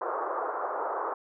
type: band-pass noise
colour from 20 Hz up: white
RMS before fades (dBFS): -32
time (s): 0.01-1.14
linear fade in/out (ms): 5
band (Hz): 370 to 1300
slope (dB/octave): 48
effects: none